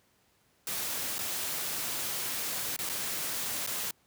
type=noise with dropouts; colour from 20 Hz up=white; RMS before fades=-34 dBFS; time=0.67-3.91 s; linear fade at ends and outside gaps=2 ms; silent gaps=1.183-1.19 / 2.764-2.789 / 2.892-2.896 / 3.665-3.673 s; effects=pink hiss -68 dBFS RMS until 4.06 s + high-pass 80 Hz 12 dB/octave